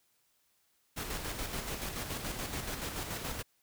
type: noise with tremolo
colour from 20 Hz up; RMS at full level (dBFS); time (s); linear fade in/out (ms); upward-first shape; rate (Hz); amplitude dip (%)
pink; -37; 0.96-3.43; 20; square; 7; 40
effects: white hiss -73 dBFS RMS until 3.62 s